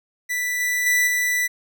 45% pulse tone with level steps, 1975.5 Hz, B6, in tune, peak -22 / -20 / -16 / -19 dBFS, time 0.29-1.48 s, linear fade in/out 20 ms, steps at 0.6 / 0.86 / 1.07 s, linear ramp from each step 5 ms, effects none

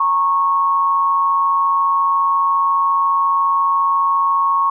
sine tone pair together, 925.6 / 1100 Hz, A#5 / C#6, -13 / -14 cents, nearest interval minor third, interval 299 cents, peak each -22 / -13 dBFS, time 0-4.7 s, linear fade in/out 5 ms, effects none

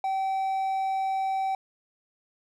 triangle tone, 770 Hz, G5, 31 cents flat, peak -23 dBFS, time 0.04-1.55 s, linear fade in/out 2 ms, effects none

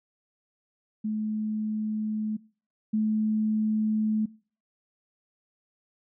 sine tone pair in turn, 215.1 / 216 Hz, A3 / A3, -39 / -32 cents, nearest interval unison, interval 7 cents, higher second, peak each -26 / -22 dBFS, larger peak second, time 1.04-2.37 / 2.93-4.26 s, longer neither, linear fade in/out 10 ms, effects noise-tail reverb RT60 0.4 s tail -22 dB re dry

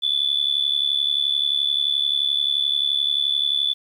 sine tone with amplitude modulation, 3473 Hz, A7, 23 cents flat, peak -14 dBFS, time 0.02-3.74 s, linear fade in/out 20 ms, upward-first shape sine, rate 71.5 Hz, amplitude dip 85%, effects tanh soft clip ceiling -10 dBFS + 9-bit

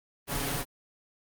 pink noise with comb filter, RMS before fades -31 dBFS, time 0.27-0.65 s, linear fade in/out 50 ms, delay 7.1 ms, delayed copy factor +0.8, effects Opus 32 kbps

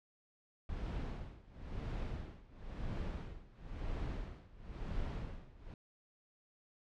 brown noise with tremolo, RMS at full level -39 dBFS, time 0.69-5.74 s, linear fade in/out 2 ms, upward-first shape sine, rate 0.98 Hz, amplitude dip 90%, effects low-pass 4000 Hz 12 dB/octave

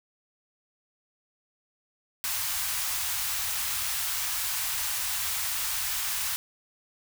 white band-stop noise, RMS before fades -30 dBFS, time 2.24-6.36 s, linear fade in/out 0 ms, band 110 to 820 Hz, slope 24 dB/octave, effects none

